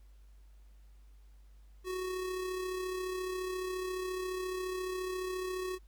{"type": "tone with amplitude modulation", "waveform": "square", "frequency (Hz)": 370, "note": "F#4", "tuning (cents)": 0, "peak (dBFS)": -34, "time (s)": [1.84, 5.79], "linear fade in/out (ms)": 50, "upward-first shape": "sine", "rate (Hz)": 34.4, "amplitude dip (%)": 35, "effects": ["added 50 Hz sine -54 dBFS peak until 5.87 s", "pink hiss -73 dBFS RMS until 5.87 s"]}